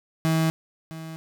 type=tone with echo; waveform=35% pulse; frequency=161.1 Hz; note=E3; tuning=39 cents flat; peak=-18 dBFS; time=0.25-0.5 s; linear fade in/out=0 ms; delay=660 ms; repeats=1; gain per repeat=-15 dB; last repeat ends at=1.16 s; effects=none